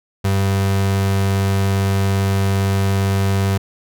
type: tone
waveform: 35% pulse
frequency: 97.6 Hz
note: G2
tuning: 7 cents flat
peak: -13 dBFS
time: 0.24-3.58 s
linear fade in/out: 10 ms
effects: none